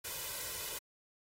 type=noise with comb filter; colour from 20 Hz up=white; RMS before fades=-41 dBFS; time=0.04-0.79 s; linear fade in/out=10 ms; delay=2 ms; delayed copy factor=+0.7; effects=AAC 48 kbps